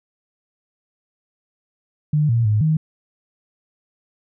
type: tone with pitch steps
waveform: sine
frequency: 150.3 / 116.3 / 106.2 / 156.7 Hz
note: D3 / A#2 / G#2 / D#3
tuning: +40 / -4 / +39 / +13 cents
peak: -14 dBFS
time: 2.13-2.77 s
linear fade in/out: 5 ms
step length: 160 ms
effects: none